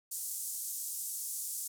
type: band-pass noise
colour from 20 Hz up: pink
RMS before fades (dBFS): -39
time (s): 0.11-1.68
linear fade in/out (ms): 10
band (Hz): 7200 to 14000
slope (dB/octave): 24
effects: none